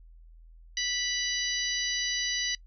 harmonic tone with a mistuned harmonic, 985 Hz, B5, 5 cents flat, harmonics 2 / 3 / 4 / 5 / 6, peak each -34 / -34 / -34 / -34 / -34 dBFS, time 0.77-2.55 s, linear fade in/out 2 ms, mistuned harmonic 5, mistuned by -42 cents, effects noise-tail reverb RT60 0.1 s tail -24 dB re dry + added 41 Hz sine -49 dBFS peak until 2.66 s

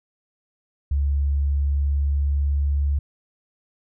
sine tone with pitch glide, 70.6 to 71.17 Hz, C#2 to C#2, +32 to +46 cents, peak -18 dBFS, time 0.91-2.99 s, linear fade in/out 5 ms, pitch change +14 cents, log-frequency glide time 1.46-2.84 s, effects none

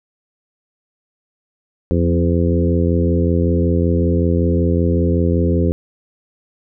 harmonic tone with a mistuned harmonic, 85.3 Hz, F2, 40 cents flat, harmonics 1 / 2 / 3 / 4 / 5 / 6, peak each -16 / -19 / -21 / -22 / -23 / -24 dBFS, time 1.91-5.72 s, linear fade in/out 0 ms, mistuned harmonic 2, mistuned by +21 cents, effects none

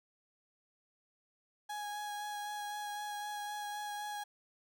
35% pulse tone with vibrato, 830.6 Hz, G#5, in tune, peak -37 dBFS, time 1.69-4.24 s, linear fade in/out 10 ms, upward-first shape sine, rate 3.9 Hz, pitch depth 12 cents each way, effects none

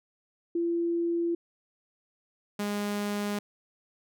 sine / sawtooth tone pair in turn, 340 / 205.5 Hz, F4 / G#3, -46 / -18 cents, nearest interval major sixth, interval 872 cents, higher first, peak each -25 dBFS, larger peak neither, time 0.55-1.35 / 2.59-3.39 s, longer neither, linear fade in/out 5 ms, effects none

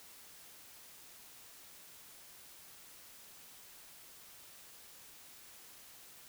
silence, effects white hiss -56 dBFS RMS until 6.28 s

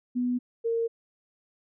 sine tone pair in turn, 246.9 / 459.7 Hz, B3 / A#4, 0 / -24 cents, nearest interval major seventh, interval 1076 cents, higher second, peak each -24 dBFS, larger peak neither, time 0.15-0.39 / 0.64-0.88 s, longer neither, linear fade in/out 20 ms, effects none

